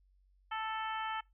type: harmonic tone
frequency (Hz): 440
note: A4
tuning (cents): 0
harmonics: 2 / 3 / 4 / 5 / 6 / 7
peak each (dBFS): -38 / -40 / -44 / -48 / -50 / -47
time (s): 0.51-1.21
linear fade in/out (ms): 10
effects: noise-tail reverb RT60 0.2 s tail -24 dB re dry + added 47 Hz sine -65 dBFS peak until 1.33 s